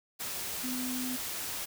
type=tone in noise; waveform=sine; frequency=252.9 Hz; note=B3; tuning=41 cents sharp; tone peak=-34 dBFS; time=0.63-1.17 s; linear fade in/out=20 ms; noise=white; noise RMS=-37 dBFS; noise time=0.19-1.66 s; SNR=0 dB; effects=none